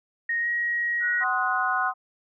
sine tone with pitch glide, 1864.7 to 1895.1 Hz, A#6 to A#6, 0 to +28 cents, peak -23 dBFS, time 0.29-1.24 s, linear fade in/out 5 ms, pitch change +28 cents, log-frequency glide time 0.4-0.48 s
sine tone, 1467 Hz, F#6, 15 cents flat, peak -26 dBFS, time 1-1.92 s, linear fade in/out 50 ms
sine chord, C diminished, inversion second, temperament just, 753.5 / 1046.5 / 1255.8 Hz, Gb5 / C6 / Eb6, +31 / 0 / +16 cents, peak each -28 dBFS, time 1.2-1.94 s, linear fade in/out 50 ms
effects none

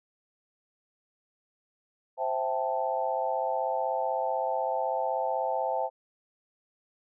sine chord, A minor seventh, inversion first, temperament equal, 523.3 / 659.3 / 784 / 880 Hz, C5 / E5 / G5 / A5, 0 / 0 / 0 / 0 cents, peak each -32 dBFS, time 2.17-5.9 s, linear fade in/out 50 ms, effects none

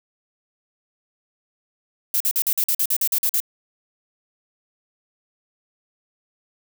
violet noise bursts, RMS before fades -20 dBFS, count 12, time 2.14-3.402 s, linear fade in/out 2 ms, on 63 ms, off 46 ms, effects none

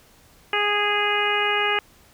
harmonic tone, 413.4 Hz, G#4, 8 cents flat, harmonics 1 / 2 / 3 / 4 / 5 / 6 / 7, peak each -27 / -27 / -27 / -27 / -27 / -27 / -27 dBFS, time 0.53-1.79 s, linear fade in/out 2 ms, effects pink hiss -54 dBFS RMS until 2.13 s

